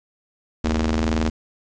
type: ring-modulated tone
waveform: sawtooth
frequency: 80.9 Hz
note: E2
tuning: 32 cents flat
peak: -12 dBFS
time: 0.64-1.3 s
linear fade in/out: 5 ms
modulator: 151 Hz
effects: resampled to 16000 Hz + 7-bit